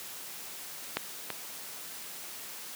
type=clicks; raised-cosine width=0.3 ms; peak=-12 / -17 dBFS; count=2; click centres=0.97 / 1.303 s; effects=white hiss -43 dBFS RMS until 2.75 s + high-pass 150 Hz 12 dB/octave